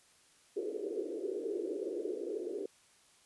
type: band-pass noise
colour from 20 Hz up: pink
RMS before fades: -38 dBFS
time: 0.56-2.66 s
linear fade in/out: 5 ms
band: 350 to 460 Hz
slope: 48 dB/octave
effects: white hiss -65 dBFS RMS until 3.25 s + resampled to 24000 Hz